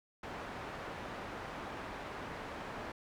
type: low-pass noise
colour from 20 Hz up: white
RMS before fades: -44 dBFS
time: 0.23-2.92 s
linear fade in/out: 5 ms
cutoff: 1300 Hz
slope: 12 dB/octave
effects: none